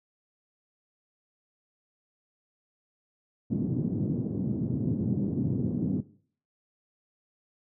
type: band-pass noise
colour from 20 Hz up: white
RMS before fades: -29 dBFS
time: 3.5-6.01 s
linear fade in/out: 10 ms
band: 110 to 270 Hz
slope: 24 dB/octave
effects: noise-tail reverb RT60 0.5 s tail -17 dB re dry